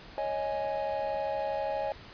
triangle chord, C# suspended second, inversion none, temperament equal with one note detuned, 554.4 / 626.9 / 830.6 Hz, C#5 / D#5 / G#5, 0 / +13 / 0 cents, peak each -32 dBFS, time 0.18-1.92 s, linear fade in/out 0 ms, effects pink hiss -49 dBFS RMS until 2.13 s + resampled to 11025 Hz

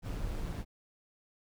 brown noise with amplitude modulation, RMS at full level -35 dBFS, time 0.02-0.65 s, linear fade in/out 50 ms, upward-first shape sine, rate 152 Hz, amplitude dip 35%, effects none

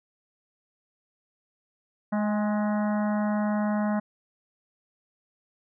harmonic tone with a mistuned harmonic, 210.2 Hz, G#3, 21 cents sharp, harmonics 1 / 3 / 4 / 5 / 6 / 7 / 8 / 9, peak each -24 / -32 / -35 / -38 / -43 / -41 / -47 / -45 dBFS, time 2.12-4 s, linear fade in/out 10 ms, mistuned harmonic 4, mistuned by -28 cents, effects none

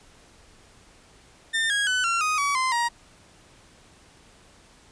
30% pulse tone with pitch steps, 1804 / 1644.7 / 1499.6 / 1367.2 / 1246.5 / 1136.4 / 1036.1 / 944.7 Hz, A6 / G#6 / F#6 / F6 / D#6 / C#6 / C6 / A#5, +43 / -17 / +23 / -37 / +3 / +43 / -17 / +23 cents, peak -19 dBFS, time 1.53-2.89 s, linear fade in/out 20 ms, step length 170 ms, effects pink hiss -54 dBFS RMS until 4.91 s + resampled to 22050 Hz

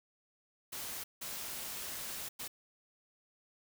white noise bursts at uneven times, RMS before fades -42 dBFS, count 3, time 0.72-1.04 / 1.21-2.29 / 2.39-2.48 s, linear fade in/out 10 ms, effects none

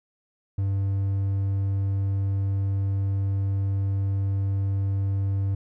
triangle tone, 98 Hz, G2, in tune, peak -20 dBFS, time 0.58-5.55 s, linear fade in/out 5 ms, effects none

